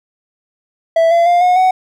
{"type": "tone with pitch steps", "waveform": "triangle", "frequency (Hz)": [659.3, 679.8, 700.9, 722.7, 745.2], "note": ["E5", "F5", "F5", "F#5", "F#5"], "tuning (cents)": [0, -47, 6, -41, 12], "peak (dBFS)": -6, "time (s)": [0.96, 1.71], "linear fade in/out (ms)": 5, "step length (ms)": 150, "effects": []}